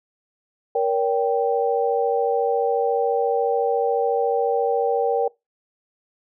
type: chord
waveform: sine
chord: G diminished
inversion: first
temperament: just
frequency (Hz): 470.4 / 564.5 / 784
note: Bb4 / Db5 / G5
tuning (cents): +16 / +31 / 0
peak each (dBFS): -20 / -25 / -23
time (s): 0.75-5.28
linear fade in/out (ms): 5
effects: noise-tail reverb RT60 0.2 s tail -23 dB re dry